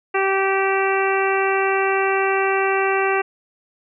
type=harmonic tone; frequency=387.8 Hz; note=G4; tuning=19 cents flat; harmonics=1 / 2 / 3 / 4 / 5 / 6 / 7; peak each=-20 / -23 / -25 / -26 / -27 / -28 / -28 dBFS; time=0.14-3.22 s; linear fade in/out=10 ms; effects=none